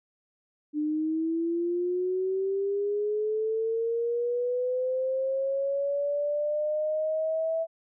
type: linear sweep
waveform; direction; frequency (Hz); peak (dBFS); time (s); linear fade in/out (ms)
sine; up; 297.2 to 657; -25; 0.73-7.67; 50
effects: none